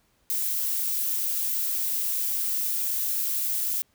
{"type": "noise", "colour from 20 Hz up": "violet", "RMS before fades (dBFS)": -27, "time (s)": [0.3, 3.82], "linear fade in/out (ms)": 0, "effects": ["pink hiss -67 dBFS RMS until 3.94 s"]}